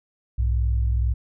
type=tone pair together; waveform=sine; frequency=62 / 104.07 Hz; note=B1 / G#2; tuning=+7 / +4 cents; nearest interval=major sixth; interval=897 cents; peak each=-19 / -27 dBFS; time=0.38-1.14 s; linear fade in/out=10 ms; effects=none